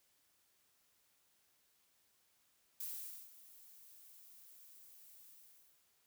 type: noise with ADSR envelope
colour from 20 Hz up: violet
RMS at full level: -43 dBFS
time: 2.8-5.87 s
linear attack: 5 ms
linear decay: 480 ms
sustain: -17 dB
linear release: 570 ms
effects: white hiss -75 dBFS RMS until 6.06 s